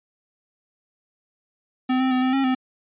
square tone with pitch steps, 256.4 / 260.6 / 255 / 258.3 / 270.6 / 257.8 Hz, C4 / C4 / C4 / C4 / C#4 / C4, -35 / -7 / -44 / -22 / -42 / -26 cents, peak -19 dBFS, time 1.89-2.55 s, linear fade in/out 10 ms, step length 110 ms, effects resampled to 8000 Hz

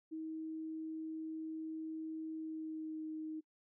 sine tone with pitch glide, 317.8 to 313.2 Hz, D#4 to D#4, +37 to +11 cents, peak -40 dBFS, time 0.11-3.41 s, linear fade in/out 20 ms, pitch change -26 cents, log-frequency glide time 2.34-3.05 s, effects noise-tail reverb RT60 0.1 s tail -26 dB re dry

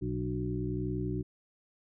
harmonic tone with a mistuned harmonic, 61.74 Hz, B1, in tune, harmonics 1 / 2 / 3 / 5 / 6, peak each -39 / -35 / -38 / -37 / -38 dBFS, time 0.01-1.23 s, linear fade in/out 20 ms, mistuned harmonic 5, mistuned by -52 cents, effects none

